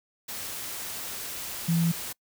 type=tone in noise; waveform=sine; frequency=167.7 Hz; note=E3; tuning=30 cents sharp; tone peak=-21 dBFS; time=1.68-1.92 s; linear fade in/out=10 ms; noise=white; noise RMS=-36 dBFS; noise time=0.28-2.13 s; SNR=+12 dB; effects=noise-tail reverb RT60 0.1 s tail -25 dB re dry